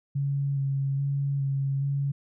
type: tone with vibrato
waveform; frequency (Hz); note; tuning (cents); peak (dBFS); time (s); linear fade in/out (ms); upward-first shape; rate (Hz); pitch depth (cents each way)
sine; 138.59; C#3; 0; -24; 0.15-2.12; 10; square; 1.2; 16
effects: none